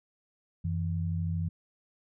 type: tone pair together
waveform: sine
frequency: 91.1 / 163.97 Hz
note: F#2 / E3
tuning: -26 / -9 cents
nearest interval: minor seventh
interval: 1017 cents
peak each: -30 / -32 dBFS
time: 0.64-1.49 s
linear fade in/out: 10 ms
effects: none